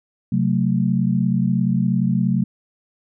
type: chord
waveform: sine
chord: F# diminished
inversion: second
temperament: just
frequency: 133.2 / 185 / 222 Hz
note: C3 / F#3 / A3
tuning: +31 / 0 / +16 cents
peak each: -21 / -19 / -21 dBFS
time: 0.32-2.44 s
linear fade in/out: 5 ms
effects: none